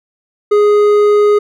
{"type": "tone with hard clipping", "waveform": "triangle", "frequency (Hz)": 415.3, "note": "G#4", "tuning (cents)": 0, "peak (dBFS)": -8, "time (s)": [0.51, 1.39], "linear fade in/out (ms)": 10, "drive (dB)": 10, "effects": []}